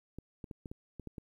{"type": "clicks", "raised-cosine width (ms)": 3, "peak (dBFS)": -30, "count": 8, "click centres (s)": [0.186, 0.442, 0.512, 0.658, 0.715, 0.997, 1.073, 1.182], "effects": ["11-bit"]}